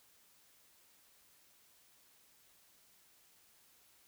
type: silence
effects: white hiss -67 dBFS RMS until 4.07 s